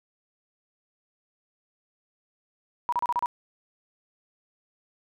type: tone bursts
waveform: sine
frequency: 965 Hz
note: B5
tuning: 40 cents flat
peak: -22 dBFS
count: 6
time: 2.89-3.259 s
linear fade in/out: 0 ms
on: 34 ms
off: 33 ms
effects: none